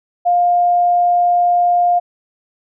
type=tone; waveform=sine; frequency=705 Hz; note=F5; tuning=16 cents sharp; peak=-10 dBFS; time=0.25-2 s; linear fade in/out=20 ms; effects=none